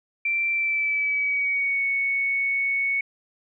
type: tone with pitch glide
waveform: sine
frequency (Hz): 2349 to 2218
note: D7 to C#7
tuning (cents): 0 to 0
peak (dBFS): -21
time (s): 0.25-3.01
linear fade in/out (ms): 5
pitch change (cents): -100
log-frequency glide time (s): 0.51-1.84
effects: none